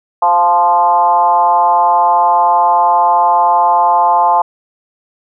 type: tone with frequency modulation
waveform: sine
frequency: 870 Hz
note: A5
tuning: 20 cents flat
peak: -7 dBFS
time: 0.22-4.42 s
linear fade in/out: 5 ms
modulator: 173 Hz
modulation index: 1.1
effects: none